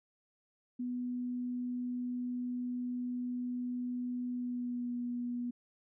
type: tone with pitch glide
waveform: sine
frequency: 246.9 to 242.8 Hz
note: B3 to B3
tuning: 0 to -29 cents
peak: -34 dBFS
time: 0.79-5.51 s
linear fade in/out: 10 ms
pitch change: -29 cents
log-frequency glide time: 4.31-4.94 s
effects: none